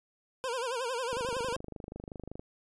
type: tone with vibrato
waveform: 25% pulse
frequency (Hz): 493.9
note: B4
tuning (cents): 0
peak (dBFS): -28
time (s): 0.44-1.56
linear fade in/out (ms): 0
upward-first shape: sine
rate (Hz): 11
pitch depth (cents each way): 130
type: click train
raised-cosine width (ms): 2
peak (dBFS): -28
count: 33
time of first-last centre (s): 1.13-2.395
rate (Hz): 25.3
effects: resampled to 24000 Hz